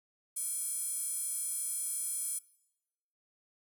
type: tone with high-pass filter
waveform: square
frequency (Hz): 467.2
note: A#4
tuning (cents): +4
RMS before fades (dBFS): -36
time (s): 0.36-2.39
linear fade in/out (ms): 10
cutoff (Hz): 9700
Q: 5.1
effects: noise-tail reverb RT60 0.9 s tail -22 dB re dry